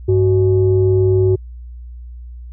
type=tone pair together; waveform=sine; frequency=99.6 / 372.6 Hz; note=G2 / F#4; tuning=+28 / +12 cents; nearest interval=octave + major seventh; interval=2284 cents; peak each=-12 dBFS; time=0.08-1.36 s; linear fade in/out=10 ms; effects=tanh soft clip ceiling -4 dBFS + added 60 Hz sine -30 dBFS peak until 2.52 s